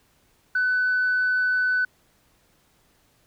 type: tone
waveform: sine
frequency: 1501 Hz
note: F#6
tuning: 24 cents sharp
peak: -18 dBFS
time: 0.55-1.85 s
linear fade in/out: 5 ms
effects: tanh soft clip ceiling -16 dBFS + pink hiss -63 dBFS RMS until 3.26 s